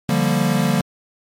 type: chord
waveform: square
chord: G minor seventh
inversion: second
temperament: equal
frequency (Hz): 146.83 / 174.61 / 196 / 233.1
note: D3 / F3 / G3 / Bb3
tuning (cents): 0 / 0 / 0 / 0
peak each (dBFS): -22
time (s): 0.09-0.81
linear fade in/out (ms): 2
effects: MP3 64 kbps